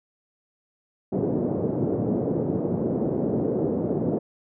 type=band-pass noise; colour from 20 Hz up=white; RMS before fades=-25 dBFS; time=1.12-4.19 s; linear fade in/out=10 ms; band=110 to 470 Hz; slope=24 dB/octave; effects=none